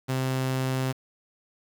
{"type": "tone", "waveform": "sawtooth", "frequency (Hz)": 130.81, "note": "C3", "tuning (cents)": 0, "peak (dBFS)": -21, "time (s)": [0.08, 0.93], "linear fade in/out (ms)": 20, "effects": ["8-bit"]}